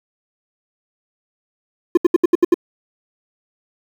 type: tone bursts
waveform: triangle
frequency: 349.2 Hz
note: F4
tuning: in tune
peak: -5 dBFS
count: 7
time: 1.95-2.543 s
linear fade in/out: 5 ms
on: 23 ms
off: 72 ms
effects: 7-bit